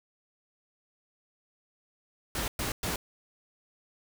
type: noise bursts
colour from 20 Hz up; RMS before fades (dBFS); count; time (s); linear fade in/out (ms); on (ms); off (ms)
pink; -32; 3; 2.35-2.96; 2; 130; 110
effects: none